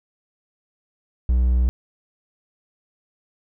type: tone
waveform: triangle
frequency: 61.74 Hz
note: B1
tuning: in tune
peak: -13 dBFS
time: 1.29-1.69 s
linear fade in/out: 0 ms
effects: none